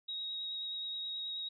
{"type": "tone with vibrato", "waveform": "sine", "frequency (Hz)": 3790, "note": "A#7", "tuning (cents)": 28, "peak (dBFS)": -37, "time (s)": [0.08, 1.49], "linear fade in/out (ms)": 10, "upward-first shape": "sine", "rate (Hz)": 9.4, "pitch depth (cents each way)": 12, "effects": []}